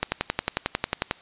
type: click train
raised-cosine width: 0.3 ms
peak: -6 dBFS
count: 13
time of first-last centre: 0.03-1.111 s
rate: 11.1 Hz
effects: white hiss -50 dBFS RMS until 1.21 s + resampled to 8000 Hz